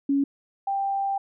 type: tone pair in turn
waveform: sine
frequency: 278.7 / 788.3 Hz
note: C#4 / G5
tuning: +9 / +9 cents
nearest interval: octave + tritone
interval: 1800 cents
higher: second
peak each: -19 / -23 dBFS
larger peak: first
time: 0.09-0.24 / 0.67-1.18 s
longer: second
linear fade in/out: 5 ms
effects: none

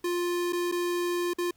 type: tone with dropouts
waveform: square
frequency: 350.7 Hz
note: F4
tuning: 7 cents sharp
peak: -27 dBFS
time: 0.04-1.51 s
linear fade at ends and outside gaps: 5 ms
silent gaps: 0.525-0.53 / 0.716-0.722 / 1.335-1.384 s
effects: pink hiss -66 dBFS RMS until 1.56 s

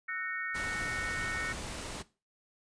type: chord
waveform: sine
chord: F# dominant seventh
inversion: third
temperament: equal with one note detuned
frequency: 1318.5 / 1480 / 1842.2 / 2217 Hz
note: E6 / F#6 / A#6 / C#7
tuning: 0 / 0 / -21 / 0 cents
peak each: -43 / -40 / -37 / -40 dBFS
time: 0.08-1.53 s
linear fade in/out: 10 ms
type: noise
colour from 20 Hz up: pink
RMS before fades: -40 dBFS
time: 0.54-2.03 s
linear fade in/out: 20 ms
effects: noise-tail reverb RT60 0.3 s tail -18 dB re dry + resampled to 22050 Hz

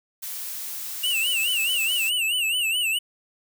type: noise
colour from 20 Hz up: blue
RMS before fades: -33 dBFS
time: 0.22-2.1 s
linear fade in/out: 10 ms
type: tone with vibrato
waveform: square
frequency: 2794 Hz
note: F7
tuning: in tune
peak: -22 dBFS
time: 1.03-2.99 s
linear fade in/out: 10 ms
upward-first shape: sine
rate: 4.7 Hz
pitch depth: 130 cents each way
effects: none

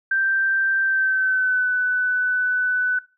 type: tone with pitch glide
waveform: sine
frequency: 1568 to 1497.2 Hz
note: G6 to F#6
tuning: 0 to +20 cents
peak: -17 dBFS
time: 0.11-2.99 s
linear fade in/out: 5 ms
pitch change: -80 cents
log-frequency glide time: 0.82-1.67 s
effects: noise-tail reverb RT60 0.3 s tail -20 dB re dry

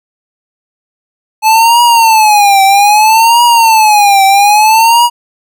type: tone with vibrato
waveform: square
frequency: 862 Hz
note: A5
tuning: 36 cents flat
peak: -4 dBFS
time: 1.42-5.1 s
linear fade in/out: 50 ms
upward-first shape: triangle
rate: 0.62 Hz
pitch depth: 190 cents each way
effects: none

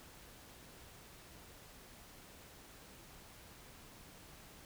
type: silence
effects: pink hiss -57 dBFS RMS until 4.65 s

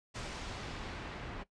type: noise with low-pass filter sweep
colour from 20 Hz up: pink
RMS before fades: -43 dBFS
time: 0.14-1.44 s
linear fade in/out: 20 ms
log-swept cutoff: 6800 to 2200 Hz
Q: 0.79
effects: noise-tail reverb RT60 0.1 s tail -17 dB re dry + resampled to 22050 Hz

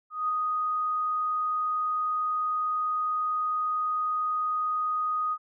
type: tone with ADSR envelope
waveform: sine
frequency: 1244.5 Hz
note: D#6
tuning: in tune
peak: -23 dBFS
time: 0.1-5.38 s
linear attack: 190 ms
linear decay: 3 ms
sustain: -2 dB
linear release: 56 ms
effects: none

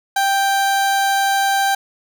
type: tone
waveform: 30% pulse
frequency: 786 Hz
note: G5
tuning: 4 cents sharp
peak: -12 dBFS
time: 0.16-1.75 s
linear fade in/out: 5 ms
effects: none

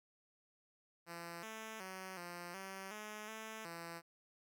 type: tone with pitch steps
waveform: 5% pulse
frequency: 170.1 / 220.3 / 188.3 / 174.5 / 192.3 / 212.6 / 220 / 168.5 Hz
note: F3 / A3 / F#3 / F3 / G3 / G#3 / A3 / E3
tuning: -45 / +2 / +31 / -1 / -33 / +41 / 0 / +38 cents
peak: -35 dBFS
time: 1.06-4.02 s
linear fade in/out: 50 ms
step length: 370 ms
effects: none

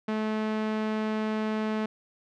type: tone with low-pass filter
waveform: sawtooth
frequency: 216.5 Hz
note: A3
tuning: 28 cents flat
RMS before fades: -29 dBFS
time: 0.08-1.86 s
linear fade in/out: 5 ms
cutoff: 2900 Hz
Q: 0.64
effects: none

